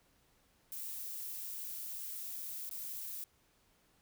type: noise with dropouts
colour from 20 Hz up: violet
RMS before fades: -43 dBFS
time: 0.72-3.24 s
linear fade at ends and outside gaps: 1 ms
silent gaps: 2.693-2.711 s
effects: pink hiss -71 dBFS RMS until 4.01 s